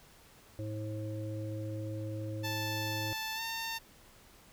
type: harmonic tone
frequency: 107.3 Hz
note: A2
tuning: 43 cents flat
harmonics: 1 / 3 / 5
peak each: -37 / -42 / -44 dBFS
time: 0.59-3.13 s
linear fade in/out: 0 ms
type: tone with pitch glide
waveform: 10% pulse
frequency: 880 to 906.8 Hz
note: A5 to A#5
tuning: 0 to -48 cents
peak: -27 dBFS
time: 2.43-3.79 s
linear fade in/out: 20 ms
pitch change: +52 cents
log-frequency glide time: 3.35-3.41 s
effects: pink hiss -59 dBFS RMS until 4.52 s